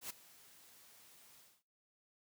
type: noise with ADSR envelope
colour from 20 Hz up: white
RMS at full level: -42 dBFS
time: 0.01-1.63 s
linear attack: 89 ms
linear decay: 10 ms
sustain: -20 dB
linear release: 240 ms
effects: noise-tail reverb RT60 0.3 s tail -19 dB re dry + high-pass 80 Hz 12 dB/octave